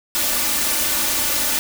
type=noise with comb filter; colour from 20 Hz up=white; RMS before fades=-20 dBFS; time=0.15-1.59 s; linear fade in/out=0 ms; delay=3.4 ms; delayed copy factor=+0.7; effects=none